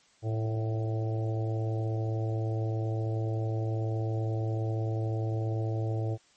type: harmonic tone with a mistuned harmonic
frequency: 111.2 Hz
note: A2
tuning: 19 cents sharp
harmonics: 1 / 3 / 4 / 5 / 6 / 7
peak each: -28 / -38 / -40 / -42 / -44 / -45 dBFS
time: 0.22-6.18 s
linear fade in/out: 50 ms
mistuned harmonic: 7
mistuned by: -26 cents
effects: white hiss -63 dBFS RMS until 6.36 s + MP3 32 kbps